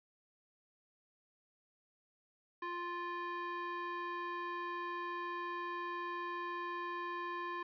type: tone with band-pass filter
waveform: square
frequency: 349.2 Hz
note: F4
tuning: in tune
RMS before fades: -41 dBFS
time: 2.62-7.63 s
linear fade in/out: 5 ms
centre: 1300 Hz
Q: 2
effects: resampled to 11025 Hz